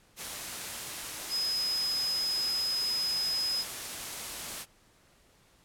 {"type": "tone in noise", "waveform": "sine", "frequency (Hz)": 5060, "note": "D#8", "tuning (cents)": 28, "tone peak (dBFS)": -28, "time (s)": [1.29, 3.65], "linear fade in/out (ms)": 50, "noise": "white", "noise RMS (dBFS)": -38, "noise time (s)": [0.16, 4.66], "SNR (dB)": 7, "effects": ["pink hiss -63 dBFS RMS until 5.64 s", "low-pass 12000 Hz 12 dB/octave"]}